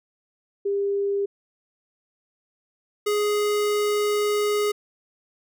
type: tone pair in turn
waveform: sine / square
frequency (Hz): 400.2 / 416.3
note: G4 / G#4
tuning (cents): +36 / +4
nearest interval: minor second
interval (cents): 68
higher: second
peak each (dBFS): -21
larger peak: neither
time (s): 0.65-1.26 / 3.06-4.72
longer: second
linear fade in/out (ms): 10
effects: none